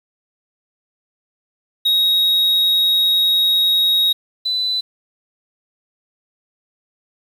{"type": "tone pair in turn", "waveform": ["triangle", "sine"], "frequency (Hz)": [3782, 3999], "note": ["A#7", "B7"], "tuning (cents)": [24, 21], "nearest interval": "minor second", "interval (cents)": 97, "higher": "second", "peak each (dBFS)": [-11, -17], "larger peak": "first", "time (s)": [[1.85, 4.13], [4.45, 4.81]], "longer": "first", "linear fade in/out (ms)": 10, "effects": ["7-bit"]}